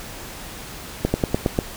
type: slowing click train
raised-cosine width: 2 ms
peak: -4 dBFS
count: 6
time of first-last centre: 1.05-1.589 s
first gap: 90 ms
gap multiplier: 1.09
effects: pink hiss -36 dBFS RMS until 1.76 s